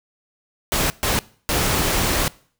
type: noise bursts at uneven times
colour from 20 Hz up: pink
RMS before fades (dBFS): -20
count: 3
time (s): 0.72-0.9 / 1.03-1.19 / 1.49-2.28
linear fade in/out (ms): 0
effects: noise-tail reverb RT60 0.5 s tail -22 dB re dry